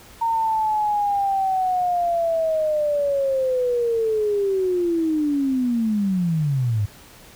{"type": "linear sweep", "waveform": "sine", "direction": "down", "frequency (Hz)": [922, 98], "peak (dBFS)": -18, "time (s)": [0.21, 6.86], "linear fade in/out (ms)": 10, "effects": ["pink hiss -46 dBFS RMS until 7.35 s"]}